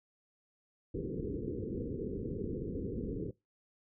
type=low-pass noise; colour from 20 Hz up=white; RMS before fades=-38 dBFS; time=0.94-3.31 s; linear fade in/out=5 ms; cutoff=480 Hz; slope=96 dB/octave; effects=noise-tail reverb RT60 0.2 s tail -20 dB re dry